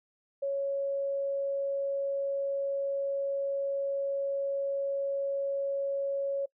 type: tone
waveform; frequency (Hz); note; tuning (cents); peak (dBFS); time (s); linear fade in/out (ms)
sine; 554.4; C#5; 0; -28; 0.42-6.46; 10
effects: noise-tail reverb RT60 0.1 s tail -24 dB re dry